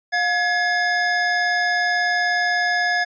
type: tone pair together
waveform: square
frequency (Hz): 711.8 / 1693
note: F5 / G#6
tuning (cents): +33 / +33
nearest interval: octave + minor third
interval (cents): 1500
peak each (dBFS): -23 / -20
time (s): 0.12-3.05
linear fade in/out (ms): 20
effects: resampled to 16000 Hz